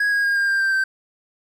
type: tone with pitch steps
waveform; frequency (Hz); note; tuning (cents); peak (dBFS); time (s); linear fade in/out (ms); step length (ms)
triangle; 1657 / 1639.9 / 1622.9 / 1606.1 / 1589.5 / 1573.1 / 1556.8; G#6 / G#6 / G#6 / G6 / G6 / G6 / G6; -4 / -22 / -40 / +42 / +24 / +6 / -12; -15; 0-0.84; 5; 120
effects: none